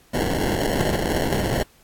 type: noise with sample-and-hold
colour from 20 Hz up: white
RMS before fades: -22 dBFS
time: 0.13-1.63 s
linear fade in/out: 10 ms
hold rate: 1225 Hz
effects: pink hiss -55 dBFS RMS until 1.83 s + AAC 64 kbps